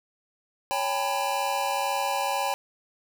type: tone cluster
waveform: square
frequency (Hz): 557 / 799 / 881 / 995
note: C#5 / G5 / A5 / B5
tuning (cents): +8 / +33 / +2 / +13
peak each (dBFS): -33 / -29 / -33 / -32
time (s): 0.71-2.54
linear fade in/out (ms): 0
effects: none

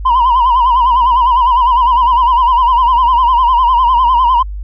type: tone with vibrato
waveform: sine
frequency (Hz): 987.8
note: B5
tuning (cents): 0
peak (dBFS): -5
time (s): 0.05-4.43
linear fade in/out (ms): 10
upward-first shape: sine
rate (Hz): 9.9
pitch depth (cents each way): 100
effects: tanh soft clip ceiling -5 dBFS + added 50 Hz sine -20 dBFS peak until 4.63 s

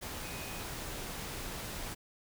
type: tone in noise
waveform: sine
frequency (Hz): 2500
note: D#7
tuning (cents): +8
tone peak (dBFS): -49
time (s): 0.23-0.63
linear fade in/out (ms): 20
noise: pink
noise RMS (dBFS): -41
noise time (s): 0.01-1.95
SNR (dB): -11
effects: none

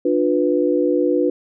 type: chord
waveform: sine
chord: B diminished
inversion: first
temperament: just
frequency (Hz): 296.3 / 355.6 / 493.9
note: D4 / F4 / B4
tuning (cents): +15 / +31 / 0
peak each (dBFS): -19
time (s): 0.05-1.3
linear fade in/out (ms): 5
effects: none

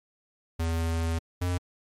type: tone pair in turn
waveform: square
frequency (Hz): 82.41 / 89.21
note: E2 / F2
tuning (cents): 0 / +37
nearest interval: minor second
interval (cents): 137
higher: second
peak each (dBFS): -26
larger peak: neither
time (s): 0.59-1.19 / 1.41-1.58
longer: first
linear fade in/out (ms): 10
effects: MP3 64 kbps

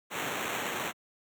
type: noise with sample-and-hold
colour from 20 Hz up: white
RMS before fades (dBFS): -34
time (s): 0.1-0.93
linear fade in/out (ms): 50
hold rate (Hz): 4900
effects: high-pass 150 Hz 12 dB/octave

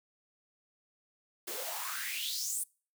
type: noise with high-pass filter sweep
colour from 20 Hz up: white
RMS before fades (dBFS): -37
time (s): 1.47-2.64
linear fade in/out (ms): 10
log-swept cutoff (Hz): 350 to 10000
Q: 5.2
effects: noise-tail reverb RT60 0.4 s tail -26 dB re dry

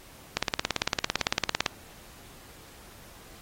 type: click train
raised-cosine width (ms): 0.2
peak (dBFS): -6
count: 24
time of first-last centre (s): 0.37-1.662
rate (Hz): 17.8
effects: pink hiss -51 dBFS RMS until 3.41 s + AAC 48 kbps

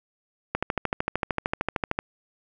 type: click train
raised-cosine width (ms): 0.5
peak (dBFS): -9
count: 20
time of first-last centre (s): 0.55-1.989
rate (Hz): 13.2
effects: none

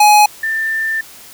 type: tone pair in turn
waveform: square / sine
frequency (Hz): 839 / 1784.5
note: G#5 / A6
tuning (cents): +17 / +24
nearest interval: octave + minor second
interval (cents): 1307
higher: second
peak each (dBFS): -6 / -15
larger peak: first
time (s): 0-0.26 / 0.43-1.01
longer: second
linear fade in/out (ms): 5
effects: white hiss -38 dBFS RMS until 1.33 s

